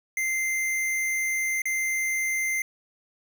square tone with dropouts, 2085 Hz, C7, 7 cents flat, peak -25 dBFS, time 0.17-2.62 s, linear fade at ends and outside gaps 2 ms, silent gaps 1.619-1.655 s, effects none

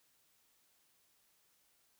silence, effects white hiss -73 dBFS RMS until 1.99 s

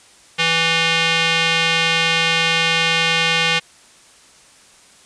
square tone with band-pass filter, 164.81 Hz, E3, in tune, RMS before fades -17 dBFS, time 0.38-3.6 s, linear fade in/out 20 ms, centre 2800 Hz, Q 2, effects white hiss -48 dBFS RMS until 5.05 s + resampled to 22050 Hz

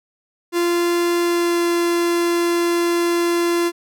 45% pulse tone with pitch glide, 345.9 to 343.7 Hz, F4 to F4, -17 to -28 cents, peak -16 dBFS, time 0.52-3.72 s, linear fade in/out 50 ms, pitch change -11 cents, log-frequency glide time 1.2-1.65 s, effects none

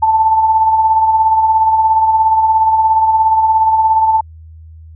sine tone with tremolo, 882 Hz, A5, 4 cents sharp, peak -6 dBFS, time 0.02-4.21 s, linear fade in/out 10 ms, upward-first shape sine, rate 17 Hz, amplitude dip 45%, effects added 80 Hz sine -33 dBFS peak until 4.95 s

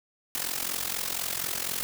white noise with amplitude modulation, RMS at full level -28 dBFS, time 0.35-1.83 s, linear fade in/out 0 ms, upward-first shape sine, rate 44.1 Hz, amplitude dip 80%, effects none

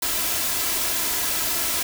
white noise with comb filter, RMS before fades -24 dBFS, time 0.02-1.83 s, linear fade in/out 5 ms, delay 3 ms, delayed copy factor +0.5, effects none

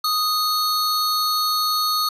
square tone pair together, 1244.5 / 4364 Hz, D#6 / C#8, 0 / -28 cents, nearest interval octave + minor seventh, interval 2172 cents, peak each -22 dBFS, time 0.04-2.09 s, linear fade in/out 5 ms, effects resampled to 32000 Hz

